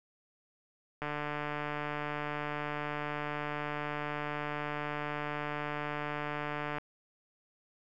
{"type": "click train", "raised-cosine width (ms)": 0.5, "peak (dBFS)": -21, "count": 854, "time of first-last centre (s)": [1.02, 6.784], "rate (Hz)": 148, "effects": []}